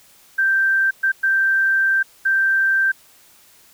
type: tone bursts at uneven times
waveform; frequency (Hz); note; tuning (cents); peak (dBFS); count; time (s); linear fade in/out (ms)
sine; 1568; G6; 0; -14; 4; 0.38-0.91 / 1.03-1.12 / 1.23-2.03 / 2.25-2.92; 10
effects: white hiss -51 dBFS RMS until 3.73 s